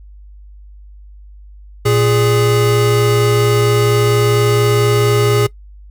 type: tone pair together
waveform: square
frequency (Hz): 116.7 / 414.4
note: A#2 / G#4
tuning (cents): +2 / -4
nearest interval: octave + minor seventh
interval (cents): 2194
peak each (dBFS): -14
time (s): 1.85-5.47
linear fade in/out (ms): 10
effects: noise-tail reverb RT60 0.1 s tail -20 dB re dry + added 50 Hz sine -35 dBFS peak until 5.9 s